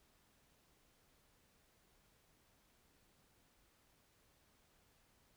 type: silence
effects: pink hiss -73 dBFS RMS until 5.36 s